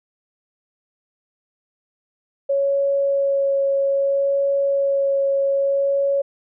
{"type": "tone with vibrato", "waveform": "sine", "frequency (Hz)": 554, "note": "C#5", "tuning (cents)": -1, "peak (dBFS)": -16, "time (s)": [2.49, 6.22], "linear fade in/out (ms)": 10, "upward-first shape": "sine", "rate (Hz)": 0.62, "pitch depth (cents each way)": 9, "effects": []}